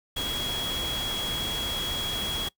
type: tone in noise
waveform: sine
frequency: 3322 Hz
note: G#7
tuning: in tune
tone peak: -29 dBFS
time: 0.16-2.49 s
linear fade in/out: 10 ms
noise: pink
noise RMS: -34 dBFS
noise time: 0.16-2.49 s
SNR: +2 dB
effects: noise-tail reverb RT60 0.1 s tail -21 dB re dry